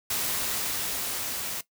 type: noise with level ramp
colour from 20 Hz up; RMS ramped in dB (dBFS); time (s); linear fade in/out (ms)
white; -28 to -33; 0.1-1.61; 5
effects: noise-tail reverb RT60 0.1 s tail -17 dB re dry